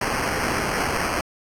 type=noise with sample-and-hold; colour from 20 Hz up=blue; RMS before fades=-24 dBFS; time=0.01-1.21 s; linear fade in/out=5 ms; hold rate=3675 Hz; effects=low-pass 12000 Hz 12 dB/octave